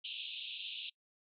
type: band-pass noise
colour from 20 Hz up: white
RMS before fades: -44 dBFS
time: 0.04-0.9 s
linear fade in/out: 10 ms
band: 2600 to 3800 Hz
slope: 96 dB/octave
effects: noise-tail reverb RT60 0.1 s tail -25 dB re dry